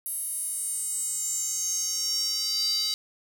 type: tone with high-pass filter sweep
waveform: square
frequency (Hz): 426.2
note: G#4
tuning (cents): +45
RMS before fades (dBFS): -29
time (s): 0.06-2.94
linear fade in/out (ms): 0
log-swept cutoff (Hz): 11000 to 4300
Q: 8.2
effects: none